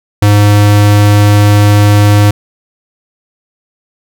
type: tone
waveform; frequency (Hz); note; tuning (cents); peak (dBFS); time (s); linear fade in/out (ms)
square; 103.3; G#2; -9; -4; 0.22-2.31; 5
effects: none

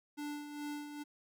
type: tone with tremolo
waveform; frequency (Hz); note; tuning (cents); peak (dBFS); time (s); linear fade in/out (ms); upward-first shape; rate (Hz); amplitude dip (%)
square; 293.7; D4; 0; -39; 0.17-1.04; 20; sine; 2.4; 55
effects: none

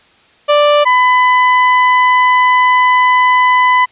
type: tone pair in turn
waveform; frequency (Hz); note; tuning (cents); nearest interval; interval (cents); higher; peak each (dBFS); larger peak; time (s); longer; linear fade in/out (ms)
30% pulse; 588 / 1001.8; D5 / B5; +2 / +24; major sixth; 922; second; -4; neither; 0.48-0.85 / 0.85-3.86; second; 20
effects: white hiss -48 dBFS RMS until 3.91 s + resampled to 8000 Hz

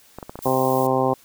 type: clicks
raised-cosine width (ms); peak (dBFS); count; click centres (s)
1; -19; 6; 0.186 / 0.228 / 0.295 / 0.356 / 0.39 / 0.473
type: noise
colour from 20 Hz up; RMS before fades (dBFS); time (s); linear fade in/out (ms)
violet; -34; 0.42-0.87; 5
type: harmonic tone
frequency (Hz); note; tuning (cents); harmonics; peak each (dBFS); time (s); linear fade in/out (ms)
130.81; C3; 0; 1 / 2 / 3 / 4 / 5 / 6 / 7 / 8; -28 / -25 / -24 / -23 / -28 / -24 / -28 / -27; 0.45-1.14; 10
effects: white hiss -53 dBFS RMS until 1.24 s

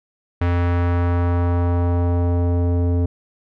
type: tone with low-pass filter sweep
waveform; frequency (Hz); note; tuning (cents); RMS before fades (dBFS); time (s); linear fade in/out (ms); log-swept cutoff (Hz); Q
square; 87.31; F2; 0; -18; 0.41-3.06; 5; 2100 to 440; 1.1
effects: none

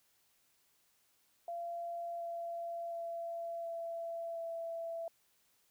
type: tone with pitch steps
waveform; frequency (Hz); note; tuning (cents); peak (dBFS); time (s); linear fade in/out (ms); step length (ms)
sine; 685 / 680.3 / 675.6 / 670.9 / 666.3; F5 / F5 / E5 / E5 / E5; -34 / -46 / +42 / +30 / +18; -38; 1.48-5.08; 2; 720
effects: white hiss -73 dBFS RMS until 5.7 s

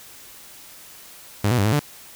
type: tone with pitch steps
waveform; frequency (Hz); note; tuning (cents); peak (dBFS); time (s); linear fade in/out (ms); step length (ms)
sawtooth; 102.8 / 123 / 99.3 / 108.1 / 146.8; G#2 / B2 / G2 / A2 / D3; -17 / -7 / +23 / -30 / 0; -13; 1.44-1.795; 5; 71
effects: white hiss -44 dBFS RMS until 2.15 s

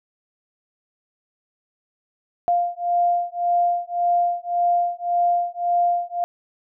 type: beating tone pair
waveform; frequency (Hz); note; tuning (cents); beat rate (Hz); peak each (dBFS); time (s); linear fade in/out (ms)
sine; 698.5 / 700.3; F5 / F5; 0 / +5; 1.8; -21; 2.48-6.24; 0
effects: none

